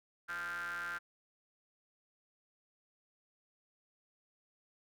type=ring-modulated tone; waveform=square; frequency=89.1 Hz; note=F2; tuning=35 cents sharp; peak=-36 dBFS; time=0.28-0.99 s; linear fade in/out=20 ms; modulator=1480 Hz; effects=none

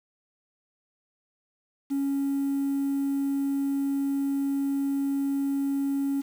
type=tone; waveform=triangle; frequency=277.2 Hz; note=C#4; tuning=in tune; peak=-21 dBFS; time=1.9-6.22 s; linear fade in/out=20 ms; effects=tanh soft clip ceiling -20 dBFS + 8-bit

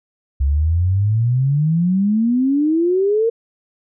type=exponential sweep; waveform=sine; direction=up; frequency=66.5 to 467.3 Hz; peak=-13 dBFS; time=0.4-3.3 s; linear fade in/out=10 ms; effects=none

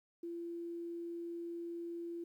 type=tone; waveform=sine; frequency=340.6 Hz; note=F4; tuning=43 cents flat; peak=-40 dBFS; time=0.23-2.24 s; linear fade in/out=5 ms; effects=12-bit

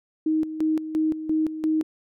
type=tone with tremolo; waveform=sine; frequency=313.7 Hz; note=D#4; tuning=14 cents sharp; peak=-19 dBFS; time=0.26-1.83 s; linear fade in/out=5 ms; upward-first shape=square; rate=2.9 Hz; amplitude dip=70%; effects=none

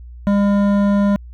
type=tone with hard clipping; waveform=sine; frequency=201.7 Hz; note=G3; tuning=50 cents sharp; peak=-14 dBFS; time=0.27-1.16 s; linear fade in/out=0 ms; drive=12 dB; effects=added 60 Hz sine -33 dBFS peak until 1.33 s

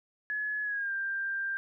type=tone with pitch glide; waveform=sine; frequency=1700 to 1586.2 Hz; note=G#6 to G6; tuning=+40 to +20 cents; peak=-30 dBFS; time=0.3-1.57 s; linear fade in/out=0 ms; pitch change=-120 cents; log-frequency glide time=0.63-0.92 s; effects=none

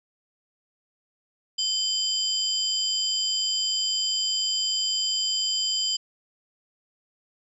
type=tone cluster; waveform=sine; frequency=3098 / 4855 / 7360 Hz; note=G7 / D#8 / A#8; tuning=-21 / -43 / -23 cents; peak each=-27 / -26 / -32 dBFS; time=1.58-5.97 s; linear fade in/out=10 ms; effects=none

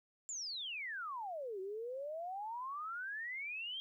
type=exponential two-way sweep; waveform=sine; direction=down then up; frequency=7390 to 370 to 3247 Hz; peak=-40 dBFS; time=0.29-3.8 s; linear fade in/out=0 ms; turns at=1.6 s; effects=13-bit

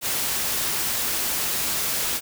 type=noise; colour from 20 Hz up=white; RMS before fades=-25 dBFS; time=0.01-2.21 s; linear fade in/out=50 ms; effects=none

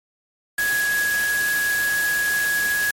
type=tone in noise; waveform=sine; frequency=1667 Hz; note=G#6; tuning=6 cents sharp; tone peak=-19 dBFS; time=0.58-2.91 s; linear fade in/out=5 ms; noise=white; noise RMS=-28 dBFS; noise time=0.58-2.91 s; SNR=+6 dB; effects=MP3 64 kbps

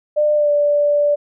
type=tone with pitch glide; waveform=sine; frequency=599 to 584.3 Hz; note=D5 to D5; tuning=+34 to -9 cents; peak=-12 dBFS; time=0.16-1.16 s; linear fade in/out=20 ms; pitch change=-43 cents; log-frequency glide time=0.34-0.51 s; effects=none

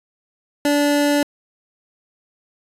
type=tone; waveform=25% pulse; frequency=290 Hz; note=D4; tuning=22 cents flat; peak=-11 dBFS; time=0.65-1.23 s; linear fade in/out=2 ms; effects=resampled to 32000 Hz

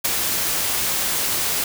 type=noise with ADSR envelope; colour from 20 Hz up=white; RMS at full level=-17 dBFS; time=0.04-1.64 s; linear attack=14 ms; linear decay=10 ms; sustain=-5 dB; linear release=3 ms; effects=none

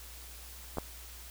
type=clicks; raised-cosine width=1 ms; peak=-24 / -18 dBFS; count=2; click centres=0.772 / 0.784 s; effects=added 60 Hz sine -49 dBFS peak until 1.3 s + white hiss -50 dBFS RMS until 1.3 s

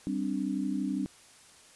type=chord; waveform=sine; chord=G suspended fourth; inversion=none; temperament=equal; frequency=196 / 261.6 / 293.7 Hz; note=G3 / C4 / D4; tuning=0 / 0 / 0 cents; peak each=-33 dBFS; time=0.07-1.06 s; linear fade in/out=0 ms; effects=white hiss -56 dBFS RMS until 1.75 s + resampled to 24000 Hz

